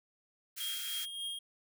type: high-pass noise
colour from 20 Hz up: white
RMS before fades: -42 dBFS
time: 0.56-1.06 s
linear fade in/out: 20 ms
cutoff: 1300 Hz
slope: 96 dB/octave
type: tone with tremolo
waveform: square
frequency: 3242 Hz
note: G#7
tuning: 42 cents flat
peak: -36 dBFS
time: 0.6-1.39 s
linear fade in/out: 5 ms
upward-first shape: triangle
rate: 3.4 Hz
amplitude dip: 55%
effects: none